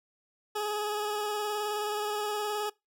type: tone with vibrato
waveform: 20% pulse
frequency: 419.6 Hz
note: G#4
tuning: 18 cents sharp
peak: -25 dBFS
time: 0.55-2.7 s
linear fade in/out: 10 ms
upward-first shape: square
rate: 19 Hz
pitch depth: 18 cents each way
effects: noise-tail reverb RT60 0.2 s tail -23 dB re dry